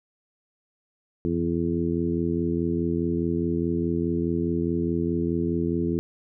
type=harmonic tone with a mistuned harmonic; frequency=84.8 Hz; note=E2; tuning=50 cents sharp; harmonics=1 / 2 / 3 / 4 / 5; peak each=-32 / -28 / -28 / -27 / -32 dBFS; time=1.25-5.99 s; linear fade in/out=0 ms; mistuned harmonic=1; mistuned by=+59 cents; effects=none